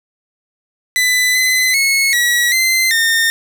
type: tone with pitch steps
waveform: sawtooth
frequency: 2000 / 2027 / 2187 / 1926 / 2069 / 1824 Hz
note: B6 / B6 / C#7 / B6 / C7 / A#6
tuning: +21 / +45 / -24 / -44 / -20 / -38 cents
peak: -8 dBFS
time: 0.96-3.3 s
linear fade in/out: 0 ms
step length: 390 ms
effects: none